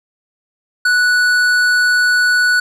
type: tone with tanh clipping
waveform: triangle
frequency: 1477 Hz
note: F#6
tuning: 3 cents flat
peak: -12 dBFS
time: 0.85-2.6 s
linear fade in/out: 5 ms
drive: 16 dB
effects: none